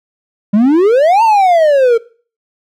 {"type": "exponential two-way sweep", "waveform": "triangle", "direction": "up then down", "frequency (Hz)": [196.7, 928, 449.7], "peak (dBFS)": -4, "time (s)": [0.53, 1.98], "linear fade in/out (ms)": 10, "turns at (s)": 1.23, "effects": ["noise-tail reverb RT60 0.4 s tail -20 dB re dry"]}